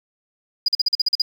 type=tone bursts; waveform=sine; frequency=4900 Hz; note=D#8; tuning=27 cents flat; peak=-14 dBFS; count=9; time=0.66-1.22 s; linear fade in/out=5 ms; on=24 ms; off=43 ms; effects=7-bit